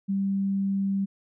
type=tone; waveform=sine; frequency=196 Hz; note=G3; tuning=in tune; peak=-23 dBFS; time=0.08-1.06 s; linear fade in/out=20 ms; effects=none